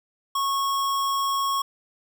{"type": "tone", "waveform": "square", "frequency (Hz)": 1099, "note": "C#6", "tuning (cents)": -15, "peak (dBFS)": -23, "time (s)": [0.35, 1.62], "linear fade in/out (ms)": 5, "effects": []}